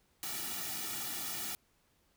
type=noise with comb filter; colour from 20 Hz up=white; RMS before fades=-39 dBFS; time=0.23-1.55 s; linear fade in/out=0 ms; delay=1.9 ms; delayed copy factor=-0.95; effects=pink hiss -72 dBFS RMS until 2.16 s